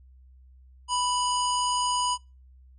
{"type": "harmonic tone with a mistuned harmonic", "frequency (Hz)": 987.8, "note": "B5", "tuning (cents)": 0, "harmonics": [1, 3, 5, 7, 9], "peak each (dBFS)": [-25, -31, -35, -35, -35], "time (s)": [0.88, 2.18], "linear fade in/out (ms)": 50, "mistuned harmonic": 7, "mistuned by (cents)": -54, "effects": ["noise-tail reverb RT60 0.3 s tail -26 dB re dry", "added 64 Hz sine -50 dBFS peak until 2.78 s"]}